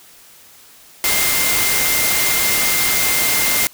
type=tone in noise; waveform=sine; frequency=2098 Hz; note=C7; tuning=4 cents sharp; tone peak=-22 dBFS; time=1.04-3.67 s; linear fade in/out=0 ms; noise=white; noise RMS=-17 dBFS; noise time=1.04-3.67 s; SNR=-8 dB; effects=white hiss -45 dBFS RMS until 3.73 s